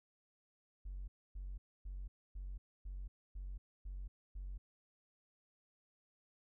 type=tone bursts; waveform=triangle; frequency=46.63 Hz; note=F#1; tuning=14 cents sharp; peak=-39 dBFS; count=8; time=0.85-4.58 s; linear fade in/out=10 ms; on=230 ms; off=270 ms; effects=tanh soft clip ceiling -39 dBFS